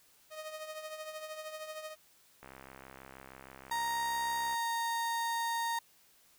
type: tone with tremolo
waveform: sawtooth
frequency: 622.3 Hz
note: D#5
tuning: in tune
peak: -35 dBFS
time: 0.3-1.96 s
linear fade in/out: 50 ms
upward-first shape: triangle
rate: 13 Hz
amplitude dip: 65%
type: click train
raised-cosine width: 0.5 ms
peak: -34 dBFS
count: 141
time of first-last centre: 2.43-4.542 s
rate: 66.3 Hz
type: tone with pitch glide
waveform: 35% pulse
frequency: 932.3 to 926.9 Hz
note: A#5 to A#5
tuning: 0 to -10 cents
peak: -30 dBFS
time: 3.71-5.79 s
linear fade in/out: 5 ms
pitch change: -10 cents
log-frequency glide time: 4.37-4.71 s
effects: white hiss -65 dBFS RMS until 6.38 s